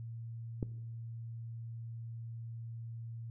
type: click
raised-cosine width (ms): 3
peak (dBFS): -22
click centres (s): 0.628
effects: noise-tail reverb RT60 1.0 s tail -18 dB re dry + added 115 Hz sine -41 dBFS peak until 3.3 s